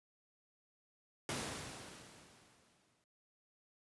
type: noise with exponential decay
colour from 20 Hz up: pink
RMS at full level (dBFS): -38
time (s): 1.29-3.04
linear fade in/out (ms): 1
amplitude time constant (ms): 380
effects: high-pass 100 Hz 12 dB/octave + resampled to 24000 Hz